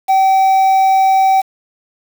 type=tone with quantisation; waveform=triangle; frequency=768 Hz; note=G5; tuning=36 cents flat; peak=-6 dBFS; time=0.08-1.42 s; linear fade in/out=20 ms; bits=5; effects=none